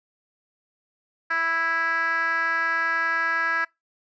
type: tone with band-pass filter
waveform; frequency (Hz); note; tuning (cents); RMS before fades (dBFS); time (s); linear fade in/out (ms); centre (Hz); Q
10% pulse; 329.6; E4; 0; -24; 1.3-3.65; 10; 1600; 4.4
effects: noise-tail reverb RT60 0.2 s tail -24 dB re dry + resampled to 16000 Hz